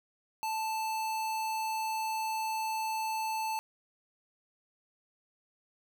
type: tone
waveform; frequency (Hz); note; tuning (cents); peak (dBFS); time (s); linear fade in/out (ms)
square; 880; A5; 0; -32; 0.43-3.59; 0
effects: none